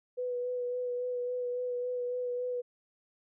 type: tone with vibrato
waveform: sine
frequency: 493.9 Hz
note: B4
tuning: in tune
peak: -31 dBFS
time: 0.17-2.62 s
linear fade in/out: 20 ms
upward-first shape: sine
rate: 3.6 Hz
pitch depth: 18 cents each way
effects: none